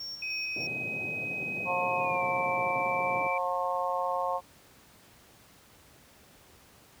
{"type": "tone with tremolo", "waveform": "triangle", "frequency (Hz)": 5500, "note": "F8", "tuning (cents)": -27, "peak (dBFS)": -35, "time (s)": [0, 0.67], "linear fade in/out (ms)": 5, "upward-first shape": "square", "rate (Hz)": 3.3, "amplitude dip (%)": 50}
{"type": "tone with pitch glide", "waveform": "sine", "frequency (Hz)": [2526, 2330], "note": ["D#7", "D7"], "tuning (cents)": [26, -14], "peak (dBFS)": -32, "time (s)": [0.22, 3.38], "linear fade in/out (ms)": 5, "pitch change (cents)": -140, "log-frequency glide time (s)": [1.98, 2.23]}
{"type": "band-pass noise", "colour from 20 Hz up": "pink", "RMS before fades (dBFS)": -42, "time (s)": [0.56, 3.27], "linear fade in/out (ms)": 2, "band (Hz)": [110, 770], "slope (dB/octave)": 48}
{"type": "harmonic tone", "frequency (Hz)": 179.4, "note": "F3", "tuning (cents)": 47, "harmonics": [3, 4, 5, 6], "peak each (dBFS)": [-33, -33, -33, -33], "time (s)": [1.65, 4.41], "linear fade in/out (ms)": 50}
{"effects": ["pink hiss -57 dBFS RMS until 7 s", "high-pass 60 Hz 12 dB/octave"]}